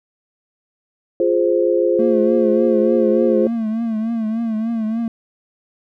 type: chord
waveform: sine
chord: F minor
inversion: none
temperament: equal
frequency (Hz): 349.2 / 415.3 / 523.3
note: F4 / Ab4 / C5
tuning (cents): 0 / 0 / 0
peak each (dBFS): -17 / -19 / -17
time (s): 1.2-3.47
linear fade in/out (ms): 2
type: tone with vibrato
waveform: triangle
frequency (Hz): 224.3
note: A3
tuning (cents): +34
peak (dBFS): -16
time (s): 1.99-5.08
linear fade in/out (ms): 2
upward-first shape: triangle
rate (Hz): 3.4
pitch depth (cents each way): 82
effects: none